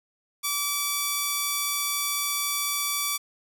5% pulse tone, 1154 Hz, D6, 31 cents flat, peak -13 dBFS, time 0.43-3.18 s, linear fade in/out 20 ms, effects none

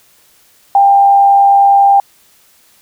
sine tone with frequency modulation, 796 Hz, G5, 26 cents sharp, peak -4 dBFS, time 0.75-2 s, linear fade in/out 2 ms, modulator 89.8 Hz, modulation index 0.27, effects white hiss -49 dBFS RMS until 2.81 s

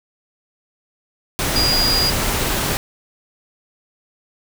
sine tone in noise, 4856 Hz, D#8, 43 cents flat, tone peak -16 dBFS, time 1.56-2.1 s, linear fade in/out 0 ms, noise pink, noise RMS -20 dBFS, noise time 1.39-2.77 s, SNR +1 dB, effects none

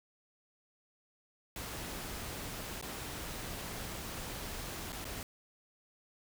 pink noise with dropouts, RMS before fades -42 dBFS, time 1.56-5.23 s, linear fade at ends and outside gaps 1 ms, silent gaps 2.813-2.825 / 4.922-4.928 / 5.044-5.052 s, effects none

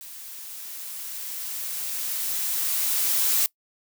blue noise with level ramp, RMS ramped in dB -41 to -21 dBFS, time 0.01-3.46 s, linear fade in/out 0 ms, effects noise-tail reverb RT60 0.1 s tail -22 dB re dry

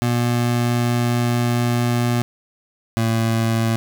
25% pulse tone pair in turn, 120.3 / 113.55 Hz, B2 / A#2, -45 / -45 cents, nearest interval minor second, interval 100 cents, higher first, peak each -13 dBFS, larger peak neither, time 0.02-2.22 / 2.97-3.76 s, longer first, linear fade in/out 0 ms, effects none

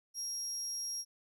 35% pulse tone, 5610 Hz, F8, 7 cents sharp, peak -34 dBFS, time 0.14-1.05 s, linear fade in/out 50 ms, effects none

